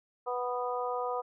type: harmonic tone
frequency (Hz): 246.9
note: B3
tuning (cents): 0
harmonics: 2 / 3 / 4 / 5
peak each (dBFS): -34 / -36 / -37 / -38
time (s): 0.26-1.22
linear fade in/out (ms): 20
effects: none